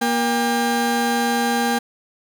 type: tone pair together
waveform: 30% pulse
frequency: 236.9 / 801 Hz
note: A#3 / G5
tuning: +28 / +37 cents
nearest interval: octave + major sixth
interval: 2109 cents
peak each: -18 dBFS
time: 0.01-1.79 s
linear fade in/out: 10 ms
effects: none